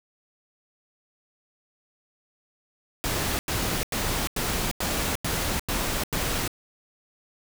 pink noise bursts, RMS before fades -27 dBFS, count 8, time 3.04-6.477 s, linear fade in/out 0 ms, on 350 ms, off 91 ms, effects none

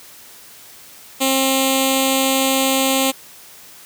5% pulse tone with notch filter, 266.9 Hz, C4, 35 cents sharp, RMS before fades -17 dBFS, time 1.2-3.12 s, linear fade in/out 20 ms, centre 1600 Hz, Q 0.54, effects white hiss -42 dBFS RMS until 3.85 s + high-pass 60 Hz 12 dB/octave

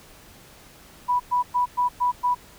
sine tone bursts, 984 Hz, B5, 7 cents flat, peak -18 dBFS, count 6, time 1.08-2.35 s, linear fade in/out 20 ms, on 120 ms, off 110 ms, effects pink hiss -49 dBFS RMS until 2.58 s

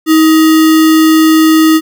sine tone with sample-and-hold, 317.5 Hz, D#4, 35 cents sharp, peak -3 dBFS, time 0.06-1.81 s, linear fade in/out 50 ms, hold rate 1575 Hz, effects none

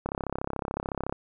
click train, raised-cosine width 1 ms, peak -16 dBFS, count 37, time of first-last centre 0.06-1.125 s, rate 33.8 Hz, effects none

